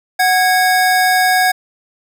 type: tone pair together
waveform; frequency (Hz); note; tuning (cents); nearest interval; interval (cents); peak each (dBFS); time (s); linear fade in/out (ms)
square; 740 / 1646; F#5 / G#6; 0 / -16; octave + major second; 1384; -13 / -15; 0.19-1.52; 10
effects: none